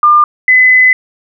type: tone pair in turn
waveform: sine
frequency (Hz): 1200 / 2018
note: D6 / B6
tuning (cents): +37 / +37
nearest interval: major sixth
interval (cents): 900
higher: second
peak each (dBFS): -3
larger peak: neither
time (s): 0.03-0.24 / 0.48-0.93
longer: second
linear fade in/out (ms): 2
effects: none